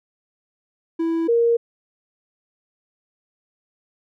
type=tone pair in turn; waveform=triangle / sine; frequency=329.6 / 467.3 Hz; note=E4 / A#4; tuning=0 / +4 cents; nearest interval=tritone; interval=604 cents; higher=second; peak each=-17 / -14 dBFS; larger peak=second; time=0.99-1.28 / 1.28-1.57 s; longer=neither; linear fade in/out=10 ms; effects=none